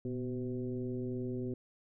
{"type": "tone with frequency modulation", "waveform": "sine", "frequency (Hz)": 248.6, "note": "B3", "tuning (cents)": 12, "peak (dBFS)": -34, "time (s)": [0.05, 1.54], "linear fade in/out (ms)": 2, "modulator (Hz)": 130, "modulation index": 1.3, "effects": []}